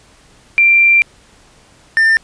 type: tone pair in turn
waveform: sine / triangle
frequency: 2364 / 1795 Hz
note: D7 / A6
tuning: +11 / +34 cents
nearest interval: perfect fourth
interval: 477 cents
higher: first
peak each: -6 dBFS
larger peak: neither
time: 0.58-1.02 / 1.97-2.17 s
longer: first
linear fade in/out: 0 ms
effects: pink hiss -47 dBFS RMS until 2.23 s + resampled to 22050 Hz